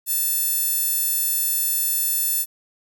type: tone with high-pass filter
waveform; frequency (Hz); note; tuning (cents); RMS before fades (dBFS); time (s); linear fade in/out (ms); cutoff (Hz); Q
sawtooth; 880; A5; 0; -22; 0.06-2.46; 50; 11000; 1.2
effects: none